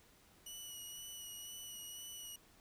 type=tone with vibrato; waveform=15% pulse; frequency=2935 Hz; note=F#7; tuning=15 cents flat; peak=-40 dBFS; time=0.46-2.36 s; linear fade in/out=5 ms; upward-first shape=sine; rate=2 Hz; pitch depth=20 cents each way; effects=pink hiss -66 dBFS RMS until 2.6 s